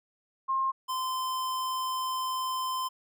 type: tone pair in turn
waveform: sine / square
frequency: 1065 / 1032.9 Hz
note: C6 / C6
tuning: +30 / -23 cents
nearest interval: minor second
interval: 53 cents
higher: first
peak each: -25 / -30 dBFS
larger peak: first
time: 0.48-0.72 / 0.88-2.89 s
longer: second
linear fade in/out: 20 ms
effects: none